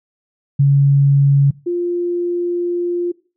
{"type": "tone pair in turn", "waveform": "sine", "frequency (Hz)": [140, 349.7], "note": ["C#3", "F4"], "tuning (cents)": [18, 2], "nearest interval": "octave + major third", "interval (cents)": 1584, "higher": "second", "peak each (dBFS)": [-8, -16], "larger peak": "first", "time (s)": [[0.59, 1.51], [1.66, 3.12]], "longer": "second", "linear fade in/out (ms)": 10, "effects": ["noise-tail reverb RT60 0.4 s tail -22 dB re dry"]}